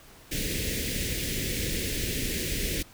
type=band-stop noise; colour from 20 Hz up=pink; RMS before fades=-30 dBFS; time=0.31-2.83 s; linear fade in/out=10 ms; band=520 to 1800 Hz; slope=48 dB/octave; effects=pink hiss -52 dBFS RMS until 2.93 s